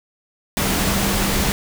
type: tone in noise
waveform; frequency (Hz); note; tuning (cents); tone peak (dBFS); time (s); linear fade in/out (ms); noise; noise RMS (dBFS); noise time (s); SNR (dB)
sine; 198; G3; +18; -25; 0.57-1.52; 0; pink; -20; 0.57-1.52; -8
effects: none